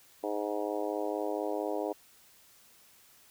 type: harmonic tone with a mistuned harmonic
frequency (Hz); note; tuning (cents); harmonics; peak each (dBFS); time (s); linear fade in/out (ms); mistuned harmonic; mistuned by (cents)
104.3; G#2; +8; 3 / 4 / 5 / 6 / 7 / 8 / 9; -37 / -36 / -37 / -38 / -40 / -44 / -45; 0.23-1.93; 10; 9; +28
effects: white hiss -60 dBFS RMS until 3.3 s